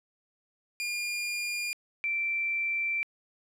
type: tone pair in turn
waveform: sawtooth / sine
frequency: 2415 / 2344 Hz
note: D7 / D7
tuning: +48 / -4 cents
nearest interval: minor second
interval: 52 cents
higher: first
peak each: -27 dBFS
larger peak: neither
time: 0.8-1.73 / 2.04-3.03 s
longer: second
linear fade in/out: 0 ms
effects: low-pass 11000 Hz 12 dB/octave + 11-bit